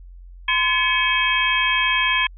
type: tone cluster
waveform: sine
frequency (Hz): 1028 / 1707 / 2238 / 2557 / 3223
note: C6 / G#6 / C#7 / D#7 / G7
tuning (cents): -31 / +47 / +16 / +47 / +47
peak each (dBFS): -23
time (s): 0.48-2.27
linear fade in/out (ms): 5
effects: added 44 Hz sine -38 dBFS peak until 2.37 s